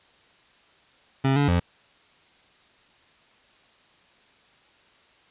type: tone with pitch steps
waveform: 25% pulse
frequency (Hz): 134.9 / 143.2 / 87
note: C#3 / D3 / F2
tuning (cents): -47 / -43 / -6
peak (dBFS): -15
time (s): 1.24-1.6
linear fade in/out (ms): 10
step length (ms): 120
effects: white hiss -58 dBFS RMS until 5.3 s + resampled to 8000 Hz